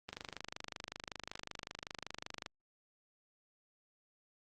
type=click train; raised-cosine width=0.2 ms; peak=-24 dBFS; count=61; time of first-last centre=0.09-2.462 s; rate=25.3 Hz; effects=Opus 24 kbps